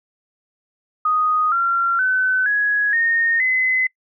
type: tone with pitch steps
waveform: sine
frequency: 1244.5 / 1372.9 / 1514.6 / 1670.8 / 1843.2 / 2033 Hz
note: D#6 / F6 / F#6 / G#6 / A#6 / B6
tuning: 0 / -30 / +40 / +10 / -20 / +50 cents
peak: -15 dBFS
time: 1.05-3.87 s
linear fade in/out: 5 ms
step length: 470 ms
effects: noise-tail reverb RT60 0.1 s tail -23 dB re dry